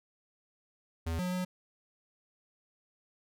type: tone with pitch steps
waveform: square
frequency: 82.3 / 180.8 / 182.4 Hz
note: E2 / F#3 / F#3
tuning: -2 / -40 / -24 cents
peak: -32 dBFS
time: 1.06-1.45 s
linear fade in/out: 10 ms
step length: 130 ms
effects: none